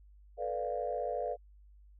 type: chord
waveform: sine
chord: B half-diminished seventh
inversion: third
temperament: equal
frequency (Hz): 440 / 493.9 / 587.3 / 698.5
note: A4 / B4 / D5 / F5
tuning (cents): 0 / 0 / 0 / 0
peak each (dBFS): -40 / -37 / -37 / -37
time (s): 0.37-1.37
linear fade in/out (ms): 50
effects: tanh soft clip ceiling -22 dBFS + added 50 Hz sine -55 dBFS peak until 1.99 s